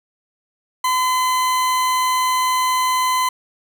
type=tone; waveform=40% pulse; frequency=1019 Hz; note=C6; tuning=46 cents flat; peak=-15 dBFS; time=0.84-3.29 s; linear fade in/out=5 ms; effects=none